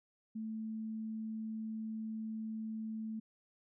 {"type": "tone", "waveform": "sine", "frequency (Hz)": 220, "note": "A3", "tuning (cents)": 0, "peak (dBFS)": -38, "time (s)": [0.35, 3.2], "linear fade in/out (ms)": 10, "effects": []}